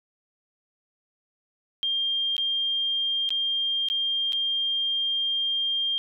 sine tone with dropouts, 3200 Hz, G7, 35 cents sharp, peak -23 dBFS, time 1.83-5.98 s, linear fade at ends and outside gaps 0 ms, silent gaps 2.366-2.38 / 3.291-3.305 / 3.886-3.9 / 4.323-4.331 s, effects none

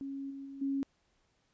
sine tone with level steps, 274.6 Hz, C#4, 16 cents flat, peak -37 / -41 / -43 / -30 dBFS, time 0.01-0.83 s, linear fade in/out 0 ms, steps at 0.3 / 0.45 / 0.61 s, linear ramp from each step 10 ms, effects pink hiss -74 dBFS RMS until 1.53 s + resampled to 16000 Hz

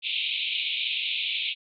white band-pass noise, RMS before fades -29 dBFS, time 0.02-1.55 s, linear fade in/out 50 ms, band 2300 to 3800 Hz, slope 96 dB/octave, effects none

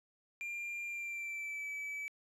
triangle tone with pitch glide, 2391 to 2298 Hz, D7 to D7, +30 to -38 cents, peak -37 dBFS, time 0.41-2.08 s, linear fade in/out 0 ms, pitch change -68 cents, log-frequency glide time 0.86-1.69 s, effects resampled to 32000 Hz

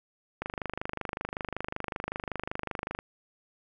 click train, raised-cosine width 0.5 ms, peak -17 dBFS, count 66, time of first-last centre 0.42-2.989 s, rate 25.3 Hz, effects none

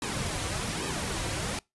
pink noise with flanger, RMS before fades -32 dBFS, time 0.02-1.59 s, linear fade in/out 2 ms, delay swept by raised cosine 1.4 to 4.8 ms, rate 1.2 Hz, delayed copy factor -0.65, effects noise-tail reverb RT60 0.2 s tail -24 dB re dry + resampled to 24000 Hz

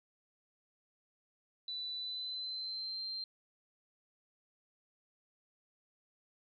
sine tone with pitch glide, 3978 to 4154 Hz, B7 to C8, +12 to -13 cents, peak -38 dBFS, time 1.68-3.24 s, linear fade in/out 2 ms, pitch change +75 cents, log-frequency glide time 1.97-3.02 s, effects none

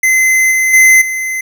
square tone with level steps, 2054 Hz, C7, 33 cents flat, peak -8 / -10 / -4 / -16 dBFS, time 0.03-1.41 s, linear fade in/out 5 ms, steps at 0.51 / 0.73 / 1.01 s, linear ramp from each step 10 ms, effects none

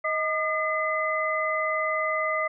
sine tone cluster, 628 / 1213 / 2031 Hz, D#5 / D#6 / B6, +16 / -44 / +48 cents, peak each -28 dBFS, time 0.04-2.48 s, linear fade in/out 10 ms, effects none

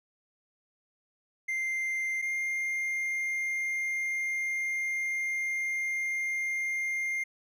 triangle tone pair in turn, 2093 / 2111 Hz, C7 / C7, 0 / +15 cents, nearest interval unison, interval 15 cents, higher second, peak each -27 dBFS, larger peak neither, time 1.48-2.22 / 2.22-7.24 s, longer second, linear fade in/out 10 ms, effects none

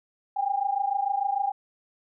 sine tone pair together, 784 / 810.7 Hz, G5 / G#5, 0 / -42 cents, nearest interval minor second, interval 58 cents, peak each -27 / -26 dBFS, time 0.36-1.52 s, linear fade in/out 10 ms, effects none

